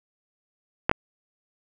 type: clicks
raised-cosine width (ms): 0.5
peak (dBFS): -4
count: 2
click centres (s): 0.895 / 0.914
effects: none